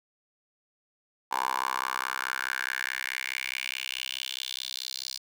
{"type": "tone with high-pass filter sweep", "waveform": "10% pulse", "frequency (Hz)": 64.7, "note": "C2", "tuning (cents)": -19, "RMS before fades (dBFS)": -33, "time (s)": [1.31, 5.18], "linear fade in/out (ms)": 10, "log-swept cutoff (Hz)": [910, 4600], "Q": 4, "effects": []}